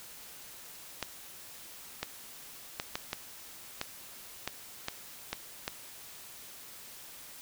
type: clicks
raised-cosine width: 0.2 ms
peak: -15 dBFS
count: 10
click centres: 1.027 / 2.03 / 2.799 / 2.955 / 3.131 / 3.814 / 4.476 / 4.884 / 5.33 / 5.679 s
effects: white hiss -49 dBFS RMS until 7.41 s